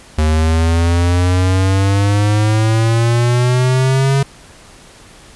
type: exponential sweep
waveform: square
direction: up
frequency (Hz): 76.7 to 138.59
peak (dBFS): -11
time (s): 0.18-4.23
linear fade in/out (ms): 5
effects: pink hiss -41 dBFS RMS until 5.35 s + resampled to 24000 Hz